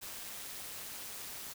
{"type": "noise with amplitude modulation", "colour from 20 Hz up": "white", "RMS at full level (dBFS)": -42, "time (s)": [0.01, 1.54], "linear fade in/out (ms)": 20, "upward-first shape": "sine", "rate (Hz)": 204, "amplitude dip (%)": 60, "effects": []}